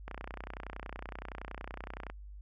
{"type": "click train", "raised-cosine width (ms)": 0.5, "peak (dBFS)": -26, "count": 63, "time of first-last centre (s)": [0.08, 2.1], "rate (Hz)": 30.7, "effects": ["added 50 Hz sine -45 dBFS peak until 2.41 s"]}